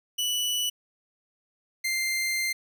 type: tone pair in turn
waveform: sawtooth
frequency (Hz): 2960 / 2093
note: F#7 / C7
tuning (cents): 0 / 0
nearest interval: tritone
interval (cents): 600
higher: first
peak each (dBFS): -22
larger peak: neither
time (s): 0.18-0.7 / 1.84-2.53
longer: second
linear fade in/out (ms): 10
effects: none